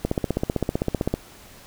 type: click train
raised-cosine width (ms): 2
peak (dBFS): -8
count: 18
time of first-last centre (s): 0.05-1.14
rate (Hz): 15.6
effects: pink hiss -47 dBFS RMS until 1.66 s